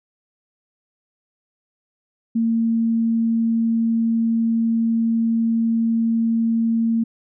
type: tone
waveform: sine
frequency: 228 Hz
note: A#3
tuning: 38 cents flat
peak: -16 dBFS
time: 2.35-7.04 s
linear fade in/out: 10 ms
effects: none